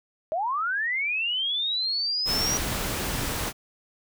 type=linear sweep; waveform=sine; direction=up; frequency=603 to 5820 Hz; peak=-24 dBFS; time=0.32-2.57 s; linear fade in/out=0 ms
type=noise; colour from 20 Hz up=pink; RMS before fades=-29 dBFS; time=2.25-3.53 s; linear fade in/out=50 ms
effects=none